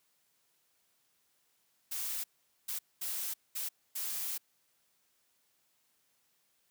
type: noise bursts at uneven times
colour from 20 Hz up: blue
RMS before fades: -37 dBFS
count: 5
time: 1.91-2.24 / 2.68-2.79 / 3.01-3.34 / 3.55-3.69 / 3.95-4.38 s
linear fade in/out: 10 ms
effects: white hiss -74 dBFS RMS until 6.7 s + high-pass 80 Hz 12 dB/octave